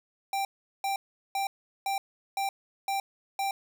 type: tone bursts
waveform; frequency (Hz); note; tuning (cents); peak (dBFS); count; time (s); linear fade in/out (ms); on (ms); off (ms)
square; 786; G5; +4; -28; 7; 0.33-3.51; 2; 120; 390
effects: none